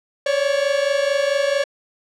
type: tone pair together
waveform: 45% pulse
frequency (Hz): 550 / 574.5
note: C#5 / D5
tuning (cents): -14 / -38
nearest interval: minor second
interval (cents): 76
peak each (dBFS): -20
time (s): 0.26-1.64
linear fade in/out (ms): 5
effects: low-pass 6000 Hz 12 dB/octave